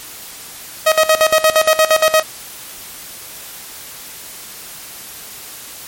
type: tone with tremolo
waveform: sawtooth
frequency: 631 Hz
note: D#5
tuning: 24 cents sharp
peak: -4 dBFS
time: 0.86-2.23 s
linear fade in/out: 10 ms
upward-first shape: square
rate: 8.6 Hz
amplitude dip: 80%
effects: white hiss -33 dBFS RMS until 5.87 s + MP3 64 kbps